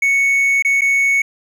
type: tone with dropouts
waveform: triangle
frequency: 2217 Hz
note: C#7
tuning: in tune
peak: -10 dBFS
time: 0.02-1.22 s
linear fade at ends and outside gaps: 5 ms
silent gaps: 0.624-0.648 / 0.81-0.817 s
effects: none